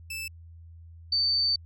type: tone pair in turn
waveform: sawtooth / sine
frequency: 2637 / 4566 Hz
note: E7 / D8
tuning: 0 / -50 cents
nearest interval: minor seventh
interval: 950 cents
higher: second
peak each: -30 / -22 dBFS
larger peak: second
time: 0.1-0.28 / 1.12-1.56 s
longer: second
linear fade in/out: 5 ms
effects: added 83 Hz sine -45 dBFS peak until 1.65 s